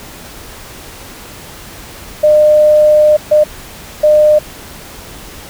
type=tone bursts at uneven times; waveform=sine; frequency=605 Hz; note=D#5; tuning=49 cents flat; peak=-4 dBFS; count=3; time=2.23-3.17 / 3.31-3.44 / 4.03-4.39 s; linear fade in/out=10 ms; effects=pink hiss -32 dBFS RMS until 5.49 s